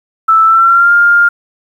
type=tone with pitch glide; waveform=sine; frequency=1318.5 to 1405 Hz; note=E6 to F6; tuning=0 to +10 cents; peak=-4 dBFS; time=0.28-1.29 s; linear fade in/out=10 ms; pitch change=+110 cents; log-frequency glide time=0.45-0.92 s; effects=7-bit